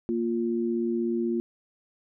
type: tone pair together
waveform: sine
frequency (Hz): 233.1 / 349.3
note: A#3 / F4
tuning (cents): 0 / 0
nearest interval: perfect fifth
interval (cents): 700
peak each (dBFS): -27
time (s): 0.09-1.4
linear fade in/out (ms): 0
effects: none